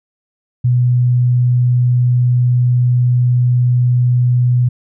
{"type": "tone", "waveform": "sine", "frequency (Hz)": 123.47, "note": "B2", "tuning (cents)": 0, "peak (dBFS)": -9, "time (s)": [0.64, 4.69], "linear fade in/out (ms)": 10, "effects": []}